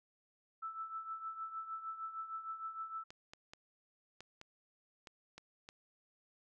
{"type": "tone with tremolo", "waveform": "sine", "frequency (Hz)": 1318.5, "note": "E6", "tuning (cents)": 0, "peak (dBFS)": -38, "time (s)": [0.62, 3.04], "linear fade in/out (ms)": 10, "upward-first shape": "triangle", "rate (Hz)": 6.5, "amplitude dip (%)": 75}
{"type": "clicks", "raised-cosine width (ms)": 0.2, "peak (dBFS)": -33, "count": 8, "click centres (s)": [3.105, 3.335, 3.535, 4.206, 4.414, 5.072, 5.38, 5.689]}
{"effects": []}